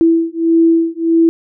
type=beating tone pair; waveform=sine; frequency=329.6 / 331.2 Hz; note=E4 / E4; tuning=0 / +8 cents; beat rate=1.6 Hz; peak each=-12 dBFS; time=0.01-1.29 s; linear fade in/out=0 ms; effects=none